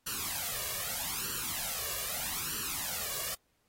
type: noise with flanger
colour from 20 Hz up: white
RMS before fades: -36 dBFS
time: 0.06-3.35 s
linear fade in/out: 10 ms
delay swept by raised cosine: 0.68 to 1.78 ms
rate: 0.8 Hz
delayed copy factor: +0.85
effects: pink hiss -75 dBFS RMS until 3.68 s + AAC 48 kbps